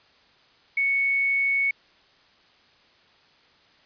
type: tone with quantisation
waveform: sine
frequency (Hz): 2217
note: C#7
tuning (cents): 0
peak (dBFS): -20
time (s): 0.77-1.71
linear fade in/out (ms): 5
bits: 8
effects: white hiss -58 dBFS RMS until 3.85 s + resampled to 11025 Hz